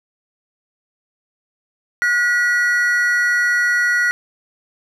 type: tone pair together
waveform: triangle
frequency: 1450 / 1934.3 Hz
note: F#6 / B6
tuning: -35 / -37 cents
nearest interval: perfect fourth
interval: 498 cents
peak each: -15 dBFS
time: 2.02-4.11 s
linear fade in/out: 0 ms
effects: none